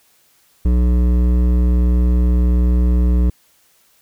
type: tone with hard clipping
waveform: sine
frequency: 60.7 Hz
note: B1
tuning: 29 cents flat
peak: -13 dBFS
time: 0.65-3.3 s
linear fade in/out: 5 ms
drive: 12 dB
effects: white hiss -56 dBFS RMS until 4.01 s